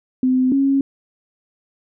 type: tone pair in turn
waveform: sine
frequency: 256.7 / 273.9 Hz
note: C4 / C#4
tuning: -33 / -21 cents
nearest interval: minor second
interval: 112 cents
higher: second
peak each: -13 dBFS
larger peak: neither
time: 0.23-0.52 / 0.52-0.81 s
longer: neither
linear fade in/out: 2 ms
effects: none

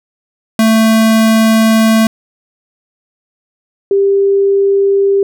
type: tone pair in turn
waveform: square / sine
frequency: 222.1 / 395.7 Hz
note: A3 / G4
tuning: +16 / +16 cents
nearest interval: minor seventh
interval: 1000 cents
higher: second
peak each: -7 dBFS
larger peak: neither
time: 0.59-2.07 / 3.91-5.23 s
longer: first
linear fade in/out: 2 ms
effects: none

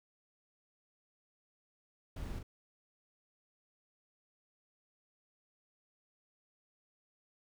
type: noise with echo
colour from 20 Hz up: brown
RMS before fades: -42 dBFS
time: 2.16-2.39 s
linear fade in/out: 5 ms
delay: 40 ms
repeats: 1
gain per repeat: -5 dB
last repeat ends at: 2.43 s
effects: none

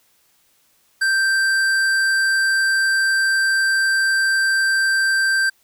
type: tone with hard clipping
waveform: sine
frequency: 1568 Hz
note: G6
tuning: in tune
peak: -17 dBFS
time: 1.01-5.5 s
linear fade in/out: 10 ms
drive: 12 dB
effects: white hiss -60 dBFS RMS until 5.63 s

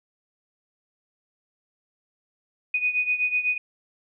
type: beating tone pair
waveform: sine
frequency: 2482 / 2490 Hz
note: D#7 / D#7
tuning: -5 / +1 cents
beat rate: 8 Hz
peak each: -23 / -27 dBFS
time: 2.74-3.58 s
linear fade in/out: 5 ms
effects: none

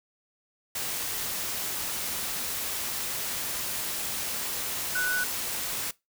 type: tone in noise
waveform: sine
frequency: 1484 Hz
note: F#6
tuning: 5 cents sharp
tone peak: -25 dBFS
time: 4.95-5.24 s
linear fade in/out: 5 ms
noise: white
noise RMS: -32 dBFS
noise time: 0.75-5.91 s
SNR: +4 dB
effects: noise-tail reverb RT60 0.2 s tail -21 dB re dry

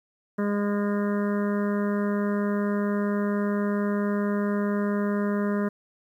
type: harmonic tone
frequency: 204.4 Hz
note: G#3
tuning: 27 cents flat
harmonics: 1 / 2 / 3 / 5 / 6 / 7 / 8 / 9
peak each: -24 / -30 / -34 / -38 / -40 / -41 / -42 / -43 dBFS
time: 0.38-5.69 s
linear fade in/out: 10 ms
effects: 10-bit

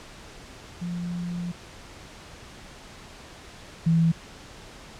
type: tone pair in turn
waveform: sine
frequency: 174.8 / 164.99 Hz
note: F3 / E3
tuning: +2 / +2 cents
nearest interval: minor second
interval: 100 cents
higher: first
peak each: -28 / -17 dBFS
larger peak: second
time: 0.81-1.52 / 3.86-4.12 s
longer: first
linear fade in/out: 10 ms
effects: pink hiss -45 dBFS RMS until 4.99 s + low-pass 7000 Hz 12 dB/octave

